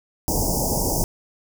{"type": "band-stop noise", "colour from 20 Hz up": "pink", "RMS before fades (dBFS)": -22, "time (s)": [0.28, 1.04], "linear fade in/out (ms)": 0, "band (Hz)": [950, 5000], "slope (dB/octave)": 96, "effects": []}